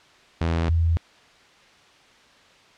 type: tone pair in turn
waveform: sawtooth / sine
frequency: 82.9 / 82.9 Hz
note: E2 / E2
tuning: +10 / +10 cents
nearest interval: unison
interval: 0 cents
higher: neither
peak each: -17 dBFS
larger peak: neither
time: 0.41-0.69 / 0.69-0.97 s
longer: neither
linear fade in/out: 0 ms
effects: white hiss -53 dBFS RMS until 2.77 s + low-pass 4000 Hz 12 dB/octave